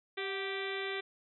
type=harmonic tone with a mistuned harmonic; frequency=390.7 Hz; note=G4; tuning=6 cents flat; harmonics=1 / 2 / 3 / 4 / 5 / 6 / 7 / 8 / 9 / 10; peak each=-38 / -47 / -47 / -45 / -42 / -43 / -52 / -49 / -45 / -51 dBFS; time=0.17-1.01 s; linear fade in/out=10 ms; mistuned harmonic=2; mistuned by=-64 cents; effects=none